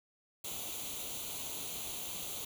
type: noise with comb filter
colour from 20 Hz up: white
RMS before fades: -41 dBFS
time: 0.44-2.45 s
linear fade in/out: 5 ms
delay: 0.29 ms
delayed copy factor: +0.75
effects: none